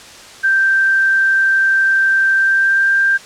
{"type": "tone with pitch glide", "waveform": "sine", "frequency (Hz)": [1568, 1585.3], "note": ["G6", "G6"], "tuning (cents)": [0, 19], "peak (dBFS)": -10, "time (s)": [0.43, 3.18], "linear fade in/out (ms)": 20, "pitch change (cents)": 19, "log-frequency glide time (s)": [2.37, 2.94], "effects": ["white hiss -37 dBFS RMS until 3.25 s", "low-pass 7000 Hz 12 dB/octave"]}